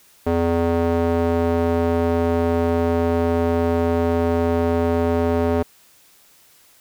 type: tone with band-pass filter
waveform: square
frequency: 84.1 Hz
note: E2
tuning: 35 cents sharp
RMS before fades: -19 dBFS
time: 0.26-5.63 s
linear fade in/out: 10 ms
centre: 470 Hz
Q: 1.2
effects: white hiss -53 dBFS RMS until 6.8 s